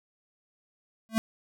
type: tone with exponential growth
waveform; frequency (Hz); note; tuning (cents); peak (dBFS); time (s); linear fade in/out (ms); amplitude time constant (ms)
square; 222.9; A3; +23; -19; 1.09-1.18; 0; 19
effects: none